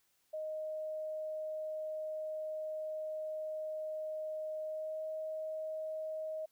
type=tone with pitch glide; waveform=sine; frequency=622.3 to 628.1 Hz; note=D#5 to D#5; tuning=0 to +16 cents; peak=-37 dBFS; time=0.33-6.46 s; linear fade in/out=10 ms; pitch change=+16 cents; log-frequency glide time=4.63-5.04 s; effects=white hiss -75 dBFS RMS until 6.51 s